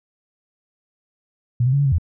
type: tone with pitch steps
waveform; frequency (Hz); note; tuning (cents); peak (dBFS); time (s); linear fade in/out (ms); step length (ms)
sine; 121.1 / 129.4 / 140.2 / 142.4 / 135.3 / 85.3; B2 / C3 / C#3 / C#3 / C#3 / F2; -34 / -19 / +20 / +47 / -42 / -40; -14; 1.6-1.984; 5; 64
effects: none